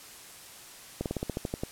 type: slowing click train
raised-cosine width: 2 ms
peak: -17 dBFS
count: 10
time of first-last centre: 1.01-1.635 s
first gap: 48 ms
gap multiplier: 1.09
effects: white hiss -48 dBFS RMS until 1.71 s + low-pass 12000 Hz 12 dB/octave